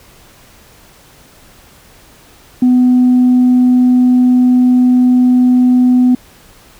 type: tone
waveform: sine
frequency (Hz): 250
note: B3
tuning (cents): +21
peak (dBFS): -4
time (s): 2.62-6.15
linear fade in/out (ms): 5
effects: tanh soft clip ceiling -3 dBFS + pink hiss -43 dBFS RMS until 6.79 s